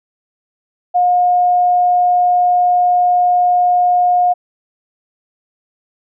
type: tone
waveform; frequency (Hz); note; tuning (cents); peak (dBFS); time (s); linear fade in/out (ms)
sine; 716; F5; +43; -9; 0.94-4.34; 20
effects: none